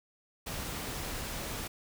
pink noise, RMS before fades -38 dBFS, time 0.46-1.68 s, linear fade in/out 10 ms, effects none

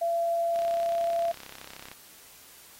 sine tone, 678 Hz, E5, 49 cents sharp, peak -24 dBFS, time 0.01-1.32 s, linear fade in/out 10 ms
click train, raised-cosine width 0.2 ms, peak -25 dBFS, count 46, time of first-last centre 0.56-1.915 s, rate 33.2 Hz
effects white hiss -52 dBFS RMS until 2.79 s + AAC 48 kbps

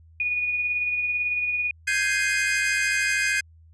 sine tone with tremolo, 2458 Hz, D#7, 22 cents flat, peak -21 dBFS, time 0.2-1.71 s, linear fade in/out 2 ms, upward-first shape sine, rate 18 Hz, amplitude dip 35%
45% pulse chord, Ab major seventh, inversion third, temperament equal, 1568 / 1661.2 / 2093 / 2489 Hz, G6 / Ab6 / C7 / Eb7, 0 / 0 / 0 / 0 cents, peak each -27 dBFS, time 1.87-3.41 s, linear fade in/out 10 ms
effects added 81 Hz sine -49 dBFS peak until 3.73 s + resampled to 22050 Hz

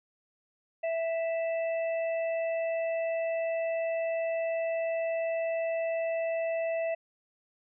harmonic tone, 659.3 Hz, E5, in tune, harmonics 1 / 3 / 4, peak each -28 / -43 / -42 dBFS, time 0.83-6.95 s, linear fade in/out 10 ms, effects none

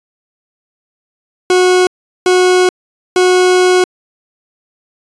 40% pulse tone bursts at uneven times, 365.4 Hz, F#4, 22 cents flat, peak -6 dBFS, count 3, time 1.5-1.87 / 2.26-2.69 / 3.16-3.84 s, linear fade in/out 2 ms, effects resampled to 22050 Hz

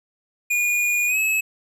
square tone with pitch glide, 2439 to 2584 Hz, D#7 to E7, -35 to -35 cents, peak -19 dBFS, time 0.5-1.41 s, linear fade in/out 10 ms, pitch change +100 cents, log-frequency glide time 1.07-1.18 s, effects none

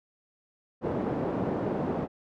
pink band-pass noise, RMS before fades -30 dBFS, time 0.81-2.08 s, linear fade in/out 50 ms, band 190 to 580 Hz, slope 12 dB/octave, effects none

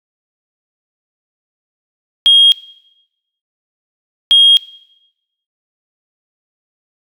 sine tone pair in turn, 3253 / 3253 Hz, G#7 / G#7, -37 / -37 cents, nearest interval unison, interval 0 cents, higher neither, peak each -3 dBFS, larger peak neither, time 2.26-2.52 / 4.31-4.57 s, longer neither, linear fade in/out 0 ms, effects noise-tail reverb RT60 0.9 s tail -20 dB re dry + tanh soft clip ceiling 0 dBFS

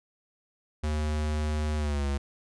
square tone with pitch glide, 76 to 70.1 Hz, D#2 to C#2, -40 to +20 cents, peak -27 dBFS, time 0.83-2.18 s, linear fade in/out 10 ms, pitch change -140 cents, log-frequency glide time 1.77-2.07 s, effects resampled to 22050 Hz

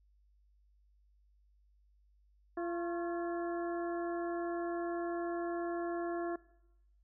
harmonic tone with a mistuned harmonic, 342.7 Hz, F4, 33 cents flat, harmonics 1 / 2 / 3 / 4 / 5, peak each -36 / -41 / -47 / -50 / -49 dBFS, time 2.57-6.36 s, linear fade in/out 5 ms, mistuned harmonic 3, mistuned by +86 cents, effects noise-tail reverb RT60 0.9 s tail -20 dB re dry + added 50 Hz sine -65 dBFS peak until 7.03 s

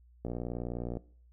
click train, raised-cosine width 2 ms, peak -23 dBFS, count 44, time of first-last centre 0.25-0.97 s, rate 59.7 Hz, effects noise-tail reverb RT60 0.5 s tail -21 dB re dry + added 60 Hz sine -57 dBFS peak until 1.32 s

